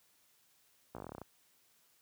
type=slowing click train; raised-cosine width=1 ms; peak=-30 dBFS; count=12; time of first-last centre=0.95-1.216 s; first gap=16 ms; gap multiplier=1.08; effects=white hiss -70 dBFS RMS until 2.01 s + high-pass 60 Hz 12 dB/octave